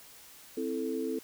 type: chord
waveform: sine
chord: A minor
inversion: first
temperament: equal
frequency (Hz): 261.6 / 329.6 / 440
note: C4 / E4 / A4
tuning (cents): 0 / 0 / 0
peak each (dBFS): -35 / -36 / -34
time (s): 0.57-1.19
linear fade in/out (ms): 5
effects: white hiss -53 dBFS RMS until 1.23 s